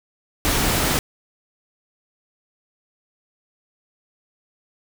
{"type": "noise", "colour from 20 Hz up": "pink", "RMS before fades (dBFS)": -20, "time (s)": [0.45, 0.99], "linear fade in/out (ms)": 0, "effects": []}